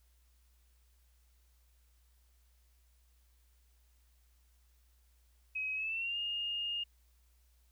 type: tone with pitch glide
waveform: sine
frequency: 2541 to 2836 Hz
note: D#7 to F7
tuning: +36 to +26 cents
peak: -34 dBFS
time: 5.55-6.84 s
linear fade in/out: 10 ms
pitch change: +190 cents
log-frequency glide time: 5.75-6.18 s
effects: added 60 Hz sine -65 dBFS peak until 7.71 s + white hiss -75 dBFS RMS until 7.71 s